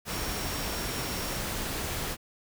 sine tone in noise, 5550 Hz, F8, 12 cents flat, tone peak -42 dBFS, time 0.08-1.42 s, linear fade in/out 50 ms, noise pink, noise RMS -33 dBFS, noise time 0.05-2.17 s, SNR -12 dB, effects none

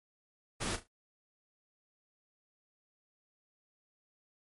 pink noise with echo, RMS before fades -35 dBFS, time 0.6-0.77 s, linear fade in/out 20 ms, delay 36 ms, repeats 3, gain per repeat -12 dB, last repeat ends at 0.878 s, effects MP3 48 kbps

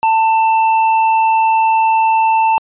sine tone with tanh clipping, 890 Hz, A5, 20 cents sharp, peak -11 dBFS, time 0.03-2.58 s, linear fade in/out 0 ms, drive 9 dB, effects resampled to 8000 Hz

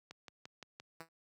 click train, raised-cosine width 0.2 ms, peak -31 dBFS, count 5, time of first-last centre 0.11-0.8 s, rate 5.8 Hz
5% pulse tone with exponential decay, 163.9 Hz, E3, 10 cents flat, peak -32 dBFS, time 1-1.09 s, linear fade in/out 2 ms, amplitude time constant 19 ms
effects high-pass 100 Hz 12 dB/octave

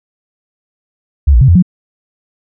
sine tone with pitch steps, 70.9 / 58.3 / 133.2 / 86.4 / 180 Hz, C#2 / A#1 / C3 / F2 / F#3, +40 / +1 / +31 / -18 / -47 cents, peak -3 dBFS, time 1.27-1.625 s, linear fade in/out 10 ms, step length 71 ms, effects none

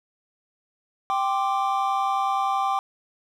triangle chord, G suspended fourth, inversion none, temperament just, 784 / 1045.3 / 1176 Hz, G5 / C6 / D6, 0 / -2 / +2 cents, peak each -22 / -27 / -24 dBFS, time 1.1-2.79 s, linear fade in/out 0 ms, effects none

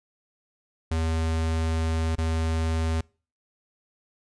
square tone with dropouts, 80.9 Hz, E2, 32 cents flat, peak -24 dBFS, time 0.91-3.01 s, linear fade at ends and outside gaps 5 ms, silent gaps 2.154-2.182 s, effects noise-tail reverb RT60 0.4 s tail -26 dB re dry + resampled to 22050 Hz

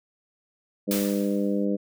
harmonic tone, 100.6 Hz, G2, 45 cents sharp, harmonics 2 / 3 / 4 / 5 / 6, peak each -25 / -28 / -33 / -30 / -37 dBFS, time 0.87-1.77 s, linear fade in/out 20 ms
white noise with exponential decay, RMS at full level -28 dBFS, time 0.91-1.65 s, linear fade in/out 2 ms, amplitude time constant 160 ms
effects none

